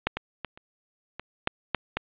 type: clicks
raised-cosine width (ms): 0.3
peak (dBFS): -6 / -13 / -15 / -29 / -19 / -6 / -6 / -10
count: 8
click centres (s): 0.07 / 0.17 / 0.447 / 0.575 / 1.196 / 1.474 / 1.747 / 1.97
effects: resampled to 8000 Hz + 8-bit